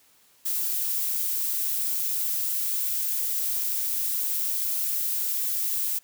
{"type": "noise", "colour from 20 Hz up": "violet", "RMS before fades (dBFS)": -27, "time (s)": [0.45, 5.99], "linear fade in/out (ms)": 10, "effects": ["white hiss -60 dBFS RMS until 6.03 s", "high-pass 60 Hz 12 dB/octave"]}